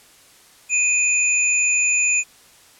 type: tone pair together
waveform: sine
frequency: 2489 / 7022 Hz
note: D#7 / A8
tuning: 0 / -4 cents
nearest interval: octave + tritone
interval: 1796 cents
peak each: -17 / -20 dBFS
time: 0.69-2.24 s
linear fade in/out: 50 ms
effects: white hiss -50 dBFS RMS until 2.79 s + low-pass 11000 Hz 12 dB/octave